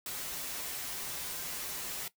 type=noise with comb filter; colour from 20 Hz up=white; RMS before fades=-39 dBFS; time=0.06-2.08 s; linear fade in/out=2 ms; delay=9.2 ms; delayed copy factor=-0.65; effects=noise-tail reverb RT60 0.1 s tail -17 dB re dry